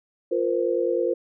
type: chord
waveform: sine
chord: F suspended fourth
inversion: none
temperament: equal with one note detuned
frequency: 349.2 / 466.2 / 516 Hz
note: F4 / Bb4 / C5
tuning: 0 / 0 / -24 cents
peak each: -25 dBFS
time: 0.31-1.14 s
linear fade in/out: 10 ms
effects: none